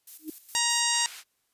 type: noise with tremolo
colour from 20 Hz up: violet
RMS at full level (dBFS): -42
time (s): 0.07-0.91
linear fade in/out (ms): 5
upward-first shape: square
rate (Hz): 4.8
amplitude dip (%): 65
type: tone with exponential growth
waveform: sine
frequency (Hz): 311.5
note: D#4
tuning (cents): +2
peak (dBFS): -29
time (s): 0.19-0.3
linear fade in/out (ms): 5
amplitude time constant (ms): 23
type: harmonic tone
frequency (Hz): 942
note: A#5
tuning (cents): +18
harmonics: 1 / 2 / 3 / 4 / 5 / 6 / 7 / 8 / 9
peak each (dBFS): -32 / -32 / -32 / -32 / -32 / -32 / -32 / -32 / -32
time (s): 0.55-1.06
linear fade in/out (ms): 0
type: band-pass noise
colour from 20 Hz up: pink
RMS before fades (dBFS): -44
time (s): 0.9-1.24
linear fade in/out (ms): 50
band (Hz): 1800 to 13000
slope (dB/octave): 12
effects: white hiss -74 dBFS RMS until 1.53 s + resampled to 32000 Hz